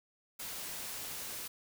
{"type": "noise", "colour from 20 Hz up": "white", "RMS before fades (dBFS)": -42, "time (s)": [0.39, 1.48], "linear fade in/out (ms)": 10, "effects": []}